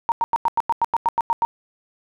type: tone bursts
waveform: sine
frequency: 928 Hz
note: A#5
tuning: 8 cents flat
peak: -15 dBFS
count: 12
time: 0.09-1.45 s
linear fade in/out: 0 ms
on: 29 ms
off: 92 ms
effects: none